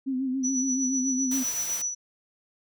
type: tone with vibrato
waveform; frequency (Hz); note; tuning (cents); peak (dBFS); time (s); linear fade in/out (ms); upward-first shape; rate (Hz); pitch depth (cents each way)
sine; 261.6; C4; 0; -25; 0.06-1.44; 20; sine; 7.1; 57
type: tone with tremolo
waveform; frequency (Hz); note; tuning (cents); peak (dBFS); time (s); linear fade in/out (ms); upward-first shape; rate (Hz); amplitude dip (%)
sine; 5920; F#8; 0; -25; 0.43-1.95; 20; sine; 7.9; 50
type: noise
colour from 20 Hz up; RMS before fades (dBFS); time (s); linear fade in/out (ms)
white; -37; 1.31-1.82; 5
effects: none